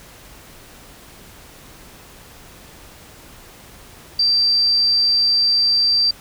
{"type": "tone", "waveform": "sine", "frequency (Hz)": 4688, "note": "D8", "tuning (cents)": -4, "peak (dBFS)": -13, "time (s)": [4.19, 6.11], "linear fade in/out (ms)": 5, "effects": ["pink hiss -43 dBFS RMS until 6.2 s"]}